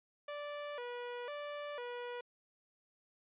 sawtooth tone with vibrato, 533 Hz, C5, 32 cents sharp, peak -37 dBFS, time 0.28-2.21 s, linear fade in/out 5 ms, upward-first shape square, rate 1 Hz, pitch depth 160 cents each way, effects resampled to 8000 Hz

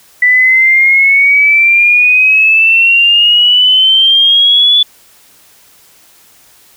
sine exponential sweep, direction up, 1975.5 to 3465 Hz, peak -4 dBFS, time 0.22-4.83 s, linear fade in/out 5 ms, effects white hiss -44 dBFS RMS until 6.76 s

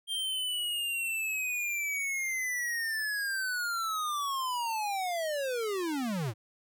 square linear sweep, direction down, 3193 to 98.7 Hz, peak -31 dBFS, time 0.07-6.34 s, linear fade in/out 50 ms, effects none

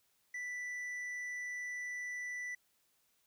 sine tone with tanh clipping, 1975.5 Hz, B6, in tune, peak -40 dBFS, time 0.34-2.55 s, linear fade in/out 5 ms, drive 6 dB, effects white hiss -75 dBFS RMS until 3.26 s

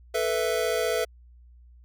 square chord, A suspended second, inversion none, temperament just, 440 / 495 / 660 Hz, A4 / B4 / E5, 0 / +4 / +2 cents, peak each -29 dBFS, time 0.14-1.05 s, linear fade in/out 10 ms, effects added 60 Hz sine -49 dBFS peak until 1.84 s

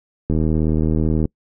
click train, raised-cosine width 3 ms, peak -7 dBFS, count 76, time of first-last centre 0.3-1.254 s, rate 78.6 Hz, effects noise-tail reverb RT60 0.1 s tail -26 dB re dry

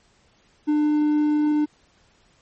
triangle tone, 299.7 Hz, D4, 35 cents sharp, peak -15 dBFS, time 0.67-1.66 s, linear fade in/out 20 ms, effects pink hiss -60 dBFS RMS until 2.41 s + MP3 32 kbps

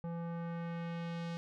square tone with low-pass filter sweep, 168.9 Hz, E3, 42 cents sharp, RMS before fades -40 dBFS, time 0.04-1.37 s, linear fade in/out 0 ms, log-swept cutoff 880 to 4900 Hz, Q 1, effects none

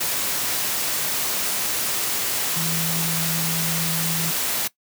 sine tone in noise, 164.2 Hz, E3, 6 cents flat, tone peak -26 dBFS, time 2.56-4.31 s, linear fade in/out 10 ms, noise white, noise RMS -24 dBFS, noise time 0-4.68 s, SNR -5 dB, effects noise-tail reverb RT60 0.1 s tail -19 dB re dry + high-pass 100 Hz 12 dB/octave

